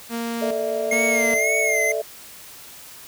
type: tone with tremolo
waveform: sawtooth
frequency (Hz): 232.4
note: A#3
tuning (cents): -5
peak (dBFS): -21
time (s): 0.09-1.4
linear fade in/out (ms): 50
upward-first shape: square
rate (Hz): 1.2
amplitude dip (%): 70
type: chord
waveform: sine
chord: A suspended fourth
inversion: none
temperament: equal with one note detuned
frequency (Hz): 440 / 594.5 / 659.3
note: A4 / D5 / E5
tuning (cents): 0 / +21 / 0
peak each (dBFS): -26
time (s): 0.41-2.02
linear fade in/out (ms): 10
type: tone with vibrato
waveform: square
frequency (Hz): 2137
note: C7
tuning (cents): +36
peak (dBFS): -20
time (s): 0.91-1.92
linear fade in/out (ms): 5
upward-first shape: sine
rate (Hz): 1.9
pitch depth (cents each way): 70
effects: white hiss -42 dBFS RMS until 3.07 s